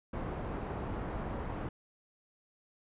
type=low-pass noise; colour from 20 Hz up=pink; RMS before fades=-38 dBFS; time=0.13-1.69 s; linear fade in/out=5 ms; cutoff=1100 Hz; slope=12 dB/octave; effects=resampled to 8000 Hz